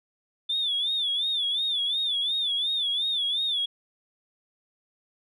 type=tone with vibrato; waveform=sine; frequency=3511 Hz; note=A7; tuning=4 cents flat; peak=-23 dBFS; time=0.49-3.66 s; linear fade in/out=10 ms; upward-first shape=sine; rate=2.8 Hz; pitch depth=110 cents each way; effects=tanh soft clip ceiling -19 dBFS